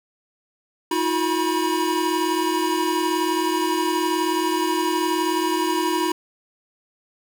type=tone cluster; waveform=square; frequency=319.3 / 358.3 / 970 Hz; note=D#4 / F4 / B5; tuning=+45 / +44 / -31 cents; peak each=-25 dBFS; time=0.91-6.12 s; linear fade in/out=5 ms; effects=none